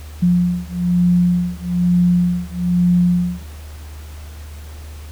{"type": "beating tone pair", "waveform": "sine", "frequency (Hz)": [176.3, 177.4], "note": ["F3", "F3"], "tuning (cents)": [17, 27], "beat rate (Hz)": 1.1, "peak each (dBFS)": -16, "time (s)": [0.22, 3.43], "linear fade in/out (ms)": 10, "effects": ["added 75 Hz sine -31 dBFS peak until 5.11 s", "pink hiss -43 dBFS RMS until 5.11 s"]}